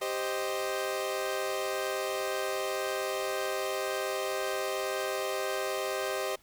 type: chord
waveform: sawtooth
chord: C minor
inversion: second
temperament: equal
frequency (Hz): 392 / 523.3 / 622.3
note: G4 / C5 / Eb5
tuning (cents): 0 / 0 / 0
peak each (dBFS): -31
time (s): 0.01-6.36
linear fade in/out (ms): 10
effects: pink hiss -62 dBFS RMS until 6.42 s